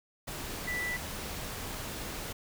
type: tone in noise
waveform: sine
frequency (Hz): 1975.5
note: B6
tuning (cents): 0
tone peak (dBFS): -32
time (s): 0.67-0.97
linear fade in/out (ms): 10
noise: pink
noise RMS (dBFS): -39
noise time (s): 0.27-2.33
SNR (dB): +4
effects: none